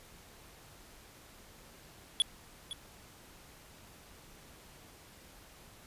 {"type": "tone with echo", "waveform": "square", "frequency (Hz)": 3381, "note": "G#7", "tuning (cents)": 30, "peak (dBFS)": -24, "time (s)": [2.2, 2.22], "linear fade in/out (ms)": 0, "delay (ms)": 510, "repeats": 1, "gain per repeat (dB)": -14, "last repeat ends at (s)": 2.73, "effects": ["pink hiss -56 dBFS RMS until 5.86 s", "resampled to 32000 Hz"]}